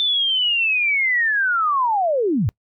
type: linear sweep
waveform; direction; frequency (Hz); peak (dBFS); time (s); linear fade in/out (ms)
sine; down; 3563 to 82.1; -16; 0-2.49; 0
effects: noise-tail reverb RT60 0.1 s tail -25 dB re dry